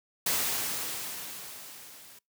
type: noise with level ramp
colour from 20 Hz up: white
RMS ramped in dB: -27 to -52 dBFS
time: 0.26-2.19 s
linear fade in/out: 5 ms
effects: noise-tail reverb RT60 0.2 s tail -26 dB re dry + high-pass 100 Hz 12 dB/octave